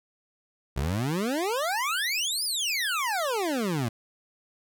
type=exponential two-way sweep; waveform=25% pulse; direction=up then down; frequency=61.74 to 5190 to 108.5 Hz; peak=-22 dBFS; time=0.76-3.89 s; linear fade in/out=10 ms; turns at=2.44 s; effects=none